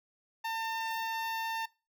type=tone with notch filter; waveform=sawtooth; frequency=901 Hz; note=A5; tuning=41 cents sharp; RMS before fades=-35 dBFS; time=0.44-1.66 s; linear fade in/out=10 ms; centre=8600 Hz; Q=0.84; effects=noise-tail reverb RT60 0.3 s tail -22 dB re dry